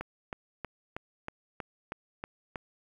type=click train; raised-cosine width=0.5 ms; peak=-21 dBFS; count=9; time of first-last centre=0.01-2.558 s; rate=3.14 Hz; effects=9-bit